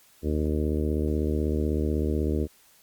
harmonic tone, 76.1 Hz, D#2, 38 cents flat, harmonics 1 / 2 / 3 / 4 / 5 / 6 / 7 / 8, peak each -26 / -35 / -31 / -31 / -32 / -34 / -42 / -43 dBFS, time 0.22-2.48 s, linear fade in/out 50 ms, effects white hiss -58 dBFS RMS until 2.82 s + Opus 48 kbps

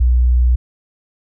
sine tone, 61.3 Hz, B1, 12 cents flat, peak -9 dBFS, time 0-0.56 s, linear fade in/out 10 ms, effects none

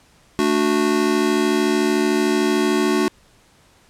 square chord, D major, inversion second, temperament just, 220.2 / 293.7 / 367.1 Hz, A3 / D4 / F#4, +2 / 0 / -14 cents, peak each -23 / -21 / -20 dBFS, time 0.39-3.08 s, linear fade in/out 0 ms, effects pink hiss -54 dBFS RMS until 3.89 s + low-pass 10000 Hz 12 dB/octave

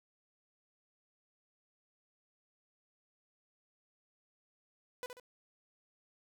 sawtooth tone with echo, 497 Hz, B4, 11 cents sharp, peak -35 dBFS, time 5.03-5.06 s, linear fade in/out 0 ms, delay 69 ms, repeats 2, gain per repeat -7 dB, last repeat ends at 5.198 s, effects none

